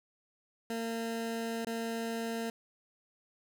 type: tone with dropouts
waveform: 20% pulse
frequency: 228.5 Hz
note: A#3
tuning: 34 cents flat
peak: -29 dBFS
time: 0.7-2.5 s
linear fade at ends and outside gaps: 2 ms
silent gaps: 1.648-1.669 s
effects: none